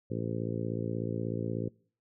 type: harmonic tone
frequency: 56.5 Hz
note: A1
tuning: 47 cents sharp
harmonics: 2 / 3 / 4 / 5 / 6 / 7 / 8 / 9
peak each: -36 / -38 / -39 / -40 / -41 / -41 / -42 / -43 dBFS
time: 0.1-1.69 s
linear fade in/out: 10 ms
effects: noise-tail reverb RT60 0.5 s tail -25 dB re dry